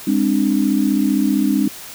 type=tone cluster; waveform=sine; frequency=204.6 / 264.4 / 299.9 Hz; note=G#3 / C4 / D4; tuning=-26 / +18 / +36 cents; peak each=-18 dBFS; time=0.07-1.68 s; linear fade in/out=5 ms; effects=white hiss -35 dBFS RMS until 1.94 s